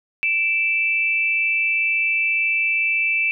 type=tone pair together; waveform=sine; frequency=2338 / 2643 Hz; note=D7 / E7; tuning=-8 / +4 cents; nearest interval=major second; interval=212 cents; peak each=-20 dBFS; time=0.23-3.31 s; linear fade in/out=0 ms; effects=none